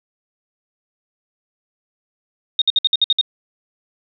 sine tone bursts, 3705 Hz, A#7, 11 cents flat, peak -11 dBFS, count 8, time 2.59-3.212 s, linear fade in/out 2 ms, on 27 ms, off 58 ms, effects none

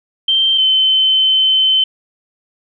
sine tone pair in turn, 3136 / 3070 Hz, G7 / G7, 0 / -37 cents, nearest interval unison, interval 37 cents, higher first, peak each -10 / -9 dBFS, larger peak second, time 0.28-0.58 / 0.58-1.84 s, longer second, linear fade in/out 5 ms, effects none

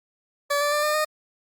20% pulse tone with pitch steps, 574 / 583.7 / 593.6 / 603.6 / 613.8 Hz, D5 / D5 / D5 / D5 / D#5, -40 / -11 / +18 / +47 / -24 cents, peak -16 dBFS, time 0.5-1.05 s, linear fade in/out 10 ms, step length 110 ms, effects Opus 48 kbps

